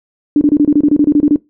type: tone bursts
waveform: sine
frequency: 293.7 Hz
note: D4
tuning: in tune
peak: -5 dBFS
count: 13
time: 0.36-1.36 s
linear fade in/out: 2 ms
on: 52 ms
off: 27 ms
effects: noise-tail reverb RT60 0.2 s tail -21 dB re dry